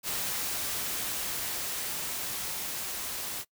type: noise with level ramp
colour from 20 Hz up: white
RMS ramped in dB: -32 to -36 dBFS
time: 0.03-3.45 s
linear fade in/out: 50 ms
effects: noise-tail reverb RT60 0.1 s tail -23 dB re dry